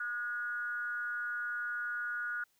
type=tone with frequency modulation; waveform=sine; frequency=1447 Hz; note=F#6; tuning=39 cents flat; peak=-34 dBFS; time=0-2.44 s; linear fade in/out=5 ms; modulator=225 Hz; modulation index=0.48; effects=white hiss -73 dBFS RMS until 2.59 s